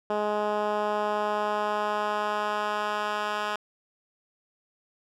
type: tone with band-pass filter sweep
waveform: 10% pulse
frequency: 209.5 Hz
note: G#3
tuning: 15 cents sharp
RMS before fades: -28 dBFS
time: 0.1-3.56 s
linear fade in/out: 2 ms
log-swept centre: 580 to 1700 Hz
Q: 0.89
effects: none